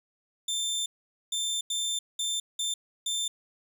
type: tone bursts at uneven times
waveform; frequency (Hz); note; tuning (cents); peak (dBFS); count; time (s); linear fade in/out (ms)
25% pulse; 3568; A7; +23; -24; 6; 0.48-0.86 / 1.32-1.61 / 1.7-1.99 / 2.19-2.4 / 2.59-2.74 / 3.06-3.28; 5
effects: none